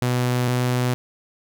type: tone pair in turn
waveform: sawtooth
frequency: 124.1 / 124.55 Hz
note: B2 / B2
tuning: +9 / +15 cents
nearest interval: unison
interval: 6 cents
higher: second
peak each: -15 dBFS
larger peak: neither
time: 0.02-0.48 / 0.48-0.94 s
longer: neither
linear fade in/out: 0 ms
effects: none